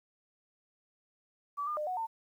sine tone with pitch steps, 1151 / 1207 / 604 / 736 / 901 Hz, D6 / D6 / D5 / F#5 / A5, -35 / +47 / +48 / -9 / +41 cents, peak -32 dBFS, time 1.57-2.07 s, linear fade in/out 20 ms, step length 100 ms, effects 11-bit

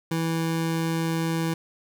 25% pulse tone, 163.9 Hz, E3, 10 cents flat, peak -20 dBFS, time 0.11-1.54 s, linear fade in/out 5 ms, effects none

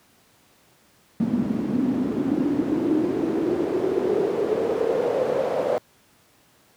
pink noise with band-pass filter sweep, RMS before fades -23 dBFS, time 1.2-5.78 s, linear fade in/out 0 ms, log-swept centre 220 to 560 Hz, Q 6.4, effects pink hiss -58 dBFS RMS until 6.76 s + high-pass 100 Hz 12 dB/octave

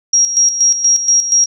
sine tone with tremolo, 5640 Hz, F8, 16 cents sharp, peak -7 dBFS, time 0.13-1.46 s, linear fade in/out 5 ms, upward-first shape square, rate 4.2 Hz, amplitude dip 65%, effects none

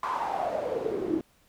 pink noise with band-pass filter sweep, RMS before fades -30 dBFS, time 0.03-1.21 s, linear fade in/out 2 ms, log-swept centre 1100 to 300 Hz, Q 7.5, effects pink hiss -64 dBFS RMS until 1.48 s

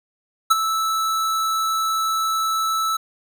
square tone with ADSR envelope, 1313 Hz, E6, 7 cents flat, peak -10 dBFS, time 0.5-2.97 s, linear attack 14 ms, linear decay 23 ms, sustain -10 dB, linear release 8 ms, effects none

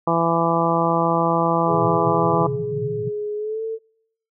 harmonic tone, 167.2 Hz, E3, 25 cents sharp, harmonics 1 / 2 / 3 / 4 / 5 / 6 / 7, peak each -24 / -24 / -24 / -24 / -24 / -24 / -24 dBFS, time 0.07-2.47 s, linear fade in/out 5 ms
sine tone with pitch glide, 418.5 to 446 Hz, G#4 to A4, +13 to +23 cents, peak -23 dBFS, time 1.66-3.79 s, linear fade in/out 50 ms, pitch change +110 cents, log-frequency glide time 3.36-3.63 s
pink band-pass noise, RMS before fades -29 dBFS, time 1.7-3.1 s, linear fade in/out 10 ms, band 110 to 170 Hz, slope 96 dB/octave
effects noise-tail reverb RT60 0.7 s tail -24 dB re dry

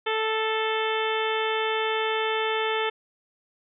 harmonic tone with a mistuned harmonic, 440 Hz, A4, in tune, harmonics 1 / 2 / 3 / 4 / 5 / 6 / 7 / 8, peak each -27 / -30 / -32 / -33 / -34 / -35 / -35 / -36 dBFS, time 0.06-2.9 s, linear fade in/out 10 ms, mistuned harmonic 5, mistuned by -17 cents, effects none

